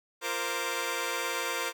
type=tone cluster; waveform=10% pulse; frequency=346.5 / 465.4 / 524 / 1173 Hz; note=F4 / A#4 / C5 / D6; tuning=-14 / -3 / +2 / -2 cents; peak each=-31 / -26 / -26 / -29 dBFS; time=0.21-1.73 s; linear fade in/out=50 ms; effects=none